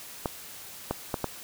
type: clicks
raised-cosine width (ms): 1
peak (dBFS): -13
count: 4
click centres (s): 0.258 / 0.91 / 1.142 / 1.243
effects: white hiss -44 dBFS RMS until 1.43 s